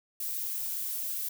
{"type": "noise", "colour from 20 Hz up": "violet", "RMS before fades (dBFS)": -34, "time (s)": [0.2, 1.29], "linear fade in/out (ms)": 5, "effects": []}